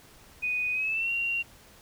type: tone with pitch glide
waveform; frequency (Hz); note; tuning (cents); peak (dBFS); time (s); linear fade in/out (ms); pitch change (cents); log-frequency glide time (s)
sine; 2485 to 2757; D#7 to F7; -3 to -23; -26; 0.42-1.43; 20; +180; 0.72-1.11
effects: pink hiss -54 dBFS RMS until 1.81 s